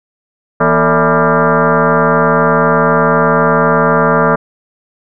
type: tone with frequency modulation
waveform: sine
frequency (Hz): 370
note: F#4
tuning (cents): 0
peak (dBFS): -7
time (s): 0.6-4.36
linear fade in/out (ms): 10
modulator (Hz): 204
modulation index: 5.4
effects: none